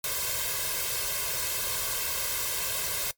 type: noise with comb filter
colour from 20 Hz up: white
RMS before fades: -30 dBFS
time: 0.04-3.11 s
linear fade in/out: 2 ms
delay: 1.9 ms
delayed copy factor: +1
effects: noise-tail reverb RT60 0.1 s tail -19 dB re dry + MP3 96 kbps